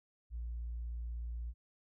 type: tone with tanh clipping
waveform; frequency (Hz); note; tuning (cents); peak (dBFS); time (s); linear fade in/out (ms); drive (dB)
triangle; 58.27; A#1; 0; -38; 0.3-1.54; 50; 5
effects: none